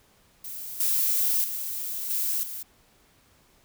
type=noise with level steps; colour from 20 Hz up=violet; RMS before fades=-37 / -24 / -32 / -27 / -36 dBFS; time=0.44-2.63 s; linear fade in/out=5 ms; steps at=0.8 / 1.44 / 2.1 / 2.43 s; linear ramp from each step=2 ms; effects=pink hiss -61 dBFS RMS until 3.64 s